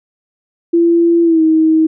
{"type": "tone with pitch glide", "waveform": "sine", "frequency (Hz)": [338.6, 317.8], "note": ["E4", "D#4"], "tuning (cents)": [46, 37], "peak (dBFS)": -7, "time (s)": [0.73, 1.87], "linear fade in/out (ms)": 10, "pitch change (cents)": -109, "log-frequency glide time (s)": [1.23, 1.42], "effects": []}